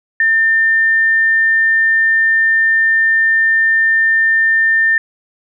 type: tone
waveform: sine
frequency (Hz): 1800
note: A6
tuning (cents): +39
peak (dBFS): -9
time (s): 0.2-4.98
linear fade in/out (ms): 2
effects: none